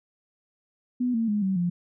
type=tone with pitch steps; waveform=sine; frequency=247.8 / 227.2 / 208.4 / 191.08 / 175.22 Hz; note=B3 / A#3 / G#3 / G3 / F3; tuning=+6 / -44 / +6 / -44 / +6 cents; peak=-22 dBFS; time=1-1.7 s; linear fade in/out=10 ms; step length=140 ms; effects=none